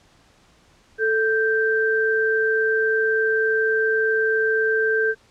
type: tone pair together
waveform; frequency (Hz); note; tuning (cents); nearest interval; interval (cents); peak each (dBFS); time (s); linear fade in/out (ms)
sine; 440.5 / 1568; A4 / G6; +2 / 0; octave + minor seventh; 2198; -20; 0.98-5.15; 50
effects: pink hiss -56 dBFS RMS until 5.3 s + low-pass 7000 Hz 12 dB/octave